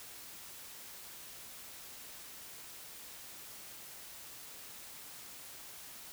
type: silence
effects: white hiss -50 dBFS RMS until 6.12 s